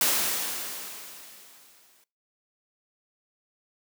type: noise with exponential decay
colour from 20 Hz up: white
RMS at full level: -22 dBFS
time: 0.01-2.04 s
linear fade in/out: 2 ms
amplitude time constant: 440 ms
effects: noise-tail reverb RT60 0.3 s tail -22 dB re dry + high-pass 200 Hz 12 dB/octave